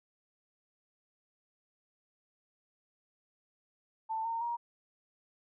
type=tone with pitch steps; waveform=sine; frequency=888 / 915.6 / 944.1 Hz; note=A5 / A#5 / A#5; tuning=+16 / -31 / +22 cents; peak=-32 dBFS; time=4.09-4.57 s; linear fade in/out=20 ms; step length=160 ms; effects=none